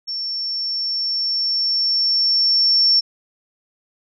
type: tone with level ramp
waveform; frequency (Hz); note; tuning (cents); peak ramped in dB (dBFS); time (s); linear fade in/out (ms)
sine; 5440; F8; -46; -23 to -11; 0.07-3.01; 20
effects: none